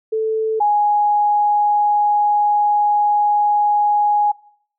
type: tone pair in turn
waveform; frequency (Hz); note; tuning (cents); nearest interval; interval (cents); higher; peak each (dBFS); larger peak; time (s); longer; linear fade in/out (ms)
sine; 440 / 830.6; A4 / G#5; 0 / 0; major seventh; 1100; second; -16 / -12; second; 0.12-0.6 / 0.6-4.32; second; 10
effects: noise-tail reverb RT60 0.6 s tail -22 dB re dry

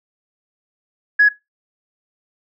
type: tone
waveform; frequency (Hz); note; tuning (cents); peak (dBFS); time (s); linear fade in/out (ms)
sine; 1677; G#6; +16; -7; 1.19-1.29; 10
effects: noise-tail reverb RT60 0.2 s tail -19 dB re dry + tanh soft clip ceiling -3 dBFS

